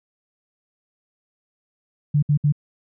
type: tone bursts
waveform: sine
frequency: 146.83 Hz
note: D3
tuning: in tune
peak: -14 dBFS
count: 3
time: 2.14-2.524 s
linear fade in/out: 10 ms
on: 86 ms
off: 63 ms
effects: none